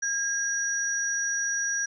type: tone pair together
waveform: sine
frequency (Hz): 1624 / 5787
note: G#6 / F#8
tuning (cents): -39 / -39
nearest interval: octave + minor seventh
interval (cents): 2200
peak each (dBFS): -28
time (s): 0.02-1.86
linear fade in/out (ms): 10
effects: none